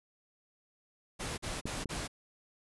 pink noise bursts, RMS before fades -38 dBFS, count 4, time 1.19-2.079 s, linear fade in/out 20 ms, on 190 ms, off 43 ms
clicks, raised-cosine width 3 ms, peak -23 / -23 dBFS, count 2, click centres 1.656 / 1.857 s
effects resampled to 24000 Hz

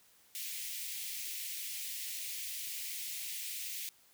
white high-pass noise, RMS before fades -41 dBFS, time 0.35-3.89 s, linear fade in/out 0 ms, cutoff 2000 Hz, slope 48 dB/octave, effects white hiss -65 dBFS RMS until 4.13 s

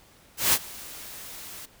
white noise with ADSR envelope, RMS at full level -19 dBFS, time 0.37-1.66 s, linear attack 160 ms, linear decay 51 ms, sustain -22 dB, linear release 11 ms, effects pink hiss -56 dBFS RMS until 1.8 s

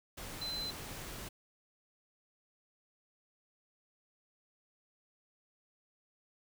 sine tone in noise, 4057 Hz, B7, 46 cents sharp, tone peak -37 dBFS, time 0.41-0.71 s, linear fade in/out 10 ms, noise pink, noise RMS -45 dBFS, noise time 0.17-1.29 s, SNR +5 dB, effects none

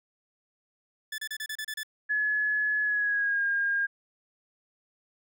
sawtooth tone bursts, 1736 Hz, A6, 24 cents flat, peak -29 dBFS, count 8, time 1.12-1.833 s, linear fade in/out 5 ms, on 62 ms, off 31 ms
sine tone with pitch glide, 1702 to 1616.7 Hz, G#6 to G#6, +42 to -47 cents, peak -24 dBFS, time 2.09-3.87 s, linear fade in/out 20 ms, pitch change -89 cents, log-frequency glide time 2.82-3.44 s
effects none

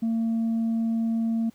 sine tone, 227.1 Hz, A#3, 45 cents flat, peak -20 dBFS, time 0.02-1.5 s, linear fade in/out 10 ms, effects tanh soft clip ceiling -21 dBFS + pink hiss -61 dBFS RMS until 1.54 s

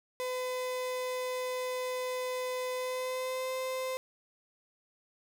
35% pulse tone with pitch glide, 506 to 517.8 Hz, B4 to C5, +42 to -18 cents, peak -31 dBFS, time 0.2-3.97 s, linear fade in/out 0 ms, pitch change +40 cents, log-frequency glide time 2.73-3.54 s, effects none

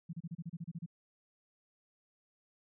sine tone bursts, 167.6 Hz, E3, 29 cents sharp, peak -38 dBFS, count 11, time 0.09-0.862 s, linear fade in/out 10 ms, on 42 ms, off 31 ms, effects none

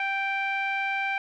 sawtooth tone with low-pass filter, 784 Hz, G5, in tune, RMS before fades -28 dBFS, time 0-1.18 s, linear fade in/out 2 ms, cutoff 2200 Hz, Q 5.2, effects none

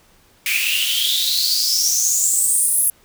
white noise with high-pass filter sweep, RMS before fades -18 dBFS, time 0.46-2.9 s, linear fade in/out 2 ms, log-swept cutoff 2300 to 11000 Hz, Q 9.4, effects pink hiss -54 dBFS RMS until 3.04 s

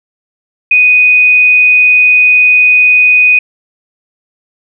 sine tone, 2489 Hz, D#7, in tune, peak -3 dBFS, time 0.71-3.39 s, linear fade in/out 5 ms, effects none

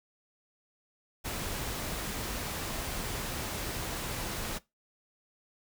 pink noise, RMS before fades -36 dBFS, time 1.24-4.59 s, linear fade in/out 20 ms, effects noise-tail reverb RT60 0.2 s tail -20 dB re dry

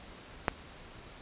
click, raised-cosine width 0.5 ms, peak -10 dBFS, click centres 0.482 s, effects pink hiss -50 dBFS RMS until 1.21 s + resampled to 8000 Hz

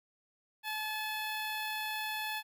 10% pulse tone with notch filter, 861 Hz, A5, 38 cents flat, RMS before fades -37 dBFS, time 0.63-2.43 s, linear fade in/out 50 ms, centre 5800 Hz, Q 1.3, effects none

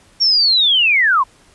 sine linear sweep, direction down, 5588 to 963 Hz, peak -10 dBFS, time 0.2-1.24 s, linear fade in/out 20 ms, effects pink hiss -50 dBFS RMS until 1.54 s + resampled to 24000 Hz

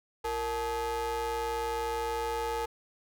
square ring-modulated tone, 201.8 Hz, G#3, 49 cents flat, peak -28 dBFS, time 0.24-2.66 s, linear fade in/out 10 ms, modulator 665 Hz, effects none

